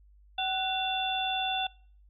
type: tone cluster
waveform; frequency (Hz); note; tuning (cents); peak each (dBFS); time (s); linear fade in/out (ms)
sine; 758 / 1482 / 2733 / 3491; F#5 / F#6 / F7 / A7; +42 / +2 / -38 / -14; -31 / -40 / -35 / -32; 0.38-1.67; 5
effects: noise-tail reverb RT60 0.5 s tail -24 dB re dry + added 50 Hz sine -55 dBFS peak until 2.09 s